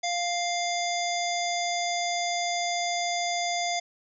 harmonic tone with a mistuned harmonic, 698.5 Hz, F5, in tune, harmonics 1 / 3 / 5 / 7 / 9 / 10, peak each -28 / -33 / -35 / -36 / -38 / -38 dBFS, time 0.03-3.8 s, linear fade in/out 10 ms, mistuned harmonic 10, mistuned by -50 cents, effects none

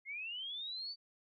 sine linear sweep, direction up, 2093 to 4609 Hz, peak -40 dBFS, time 0.05-0.96 s, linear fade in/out 50 ms, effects none

